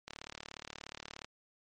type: click train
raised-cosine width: 0.2 ms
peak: -25 dBFS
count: 44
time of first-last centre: 0.08-1.245 s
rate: 36.9 Hz
effects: MP3 48 kbps